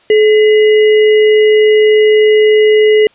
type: tone with sample-and-hold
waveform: sine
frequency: 428.3 Hz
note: A4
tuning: 47 cents flat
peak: -4 dBFS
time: 0.1-3.07 s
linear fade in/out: 2 ms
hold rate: 2450 Hz
effects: white hiss -48 dBFS RMS until 3.14 s + resampled to 8000 Hz